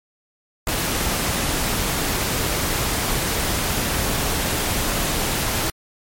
pink noise, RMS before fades -22 dBFS, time 0.67-5.7 s, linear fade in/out 2 ms, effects MP3 64 kbps

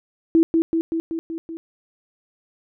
sine tone with echo, 328.1 Hz, E4, 8 cents flat, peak -11 dBFS, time 0.35-0.43 s, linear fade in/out 0 ms, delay 190 ms, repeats 6, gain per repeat -3 dB, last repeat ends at 1.57 s, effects none

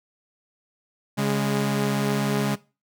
sawtooth tone pair together, 138.59 / 206 Hz, C#3 / G#3, 0 / -14 cents, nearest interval perfect fifth, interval 686 cents, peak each -21 / -20 dBFS, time 1.17-2.56 s, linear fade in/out 20 ms, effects noise-tail reverb RT60 0.3 s tail -20 dB re dry

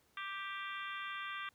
harmonic tone with a mistuned harmonic, 392.7 Hz, G4, 3 cents sharp, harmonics 3 / 4 / 5 / 6 / 7 / 8 / 9, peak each -44 / -46 / -48 / -50 / -51 / -52 / -53 dBFS, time 0.17-1.49 s, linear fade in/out 2 ms, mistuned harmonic 8, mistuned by +35 cents, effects pink hiss -72 dBFS RMS until 1.54 s + high-pass 60 Hz 12 dB/octave

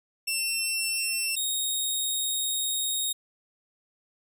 15% pulse tone pair in turn, 2699 / 3735 Hz, E7 / A#7, +40 / +3 cents, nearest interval tritone, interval 563 cents, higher second, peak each -19 dBFS, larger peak neither, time 0.27-1.36 / 1.36-3.13 s, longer second, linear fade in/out 10 ms, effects none

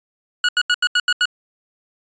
25% pulse tone bursts, 1456 Hz, F#6, 28 cents flat, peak -10 dBFS, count 7, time 0.44-1.255 s, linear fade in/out 2 ms, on 47 ms, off 81 ms, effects resampled to 16000 Hz

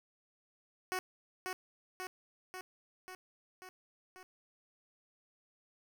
10% pulse tone with echo, 370 Hz, F#4, in tune, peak -26 dBFS, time 0.92-0.99 s, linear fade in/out 0 ms, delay 540 ms, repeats 6, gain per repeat -3 dB, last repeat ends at 4.23 s, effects 11-bit

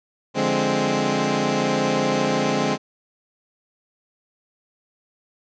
15% pulse chord, D half-diminished seventh, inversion none, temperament equal, 146.83 / 174.61 / 207.7 / 261.6 Hz, D3 / F3 / Ab3 / C4, 0 / 0 / 0 / 0 cents, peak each -20 / -23 / -17 / -17 dBFS, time 0.34-2.78 s, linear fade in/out 50 ms, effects resampled to 16000 Hz

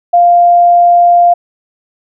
sine tone, 698 Hz, F5, 1 cent flat, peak -3 dBFS, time 0.13-1.34 s, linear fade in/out 10 ms, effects none

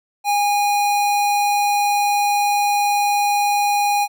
square tone, 819 Hz, G#5, 24 cents flat, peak -16 dBFS, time 0.24-4.08 s, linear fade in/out 50 ms, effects none

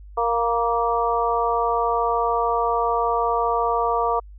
harmonic tone with a mistuned harmonic, 233.1 Hz, A#3, in tune, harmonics 2 / 3 / 4 / 5, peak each -24 / -24 / -24 / -24 dBFS, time 0.17-4.2 s, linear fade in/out 10 ms, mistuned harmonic 4, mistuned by +23 cents, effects added 50 Hz sine -39 dBFS peak until 4.38 s

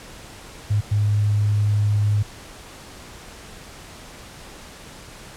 sine tone bursts at uneven times, 104 Hz, G#2, 3 cents sharp, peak -16 dBFS, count 2, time 0.7-0.81 / 0.91-2.23 s, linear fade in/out 10 ms, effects pink hiss -41 dBFS RMS until 5.36 s + low-pass 10000 Hz 12 dB/octave

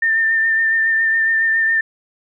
sine tone with vibrato, 1800 Hz, A6, 39 cents sharp, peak -13 dBFS, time 0.02-1.81 s, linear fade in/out 5 ms, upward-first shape sine, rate 7.2 Hz, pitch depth 22 cents each way, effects none

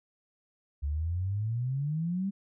sine exponential sweep, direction up, 69.3 to 201.2 Hz, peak -28 dBFS, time 0.82-2.31 s, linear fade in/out 20 ms, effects none

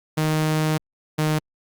sawtooth tone pair in turn, 155.56 / 154.22 Hz, D#3 / D#3, 0 / -15 cents, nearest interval unison, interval 15 cents, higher first, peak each -15 dBFS, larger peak neither, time 0.17-0.78 / 1.18-1.39 s, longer first, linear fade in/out 10 ms, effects Opus 48 kbps

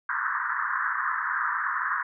white band-pass noise, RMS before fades -28 dBFS, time 0.09-2.03 s, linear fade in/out 5 ms, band 980 to 1800 Hz, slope 96 dB/octave, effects none

